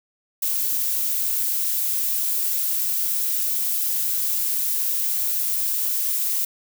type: noise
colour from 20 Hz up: violet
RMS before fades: -23 dBFS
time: 0.42-6.45 s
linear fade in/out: 5 ms
effects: none